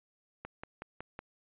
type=click train; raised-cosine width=0.5 ms; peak=-26 dBFS; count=5; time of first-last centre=0.45-1.191 s; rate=5.4 Hz; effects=resampled to 8000 Hz